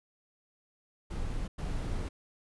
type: noise bursts at uneven times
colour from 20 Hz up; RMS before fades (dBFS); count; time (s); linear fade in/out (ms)
brown; -34; 2; 1.1-1.48 / 1.58-2.09; 10
effects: resampled to 24000 Hz